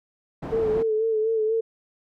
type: low-pass noise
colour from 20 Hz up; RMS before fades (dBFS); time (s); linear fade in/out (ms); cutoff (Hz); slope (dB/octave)
white; -33; 0.42-0.83; 10; 530; 12
type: tone with vibrato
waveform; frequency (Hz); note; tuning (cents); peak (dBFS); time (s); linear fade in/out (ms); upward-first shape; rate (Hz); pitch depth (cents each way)
sine; 441.3; A4; +5; -20; 0.52-1.61; 10; sine; 4.1; 44
effects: none